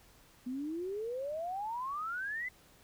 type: exponential sweep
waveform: sine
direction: up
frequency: 243.4 to 2058 Hz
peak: -35 dBFS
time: 0.46-2.49 s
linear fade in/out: 10 ms
effects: pink hiss -62 dBFS RMS until 2.83 s